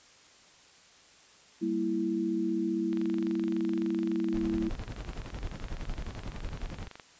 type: chord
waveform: sine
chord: E diminished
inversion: first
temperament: equal with one note detuned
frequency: 196 / 231.3 / 329.6 Hz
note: G3 / Bb3 / E4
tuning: 0 / -13 / 0 cents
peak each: -34 / -34 / -29 dBFS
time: 1.61-4.7 s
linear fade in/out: 20 ms
type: click train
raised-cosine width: 0.3 ms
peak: -28 dBFS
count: 97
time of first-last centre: 2.93-6.998 s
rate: 23.6 Hz
type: noise with tremolo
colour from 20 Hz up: brown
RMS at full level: -35 dBFS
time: 4.34-6.88 s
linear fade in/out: 2 ms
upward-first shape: sine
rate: 11 Hz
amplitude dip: 70%
effects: white hiss -57 dBFS RMS until 7.19 s + resampled to 16000 Hz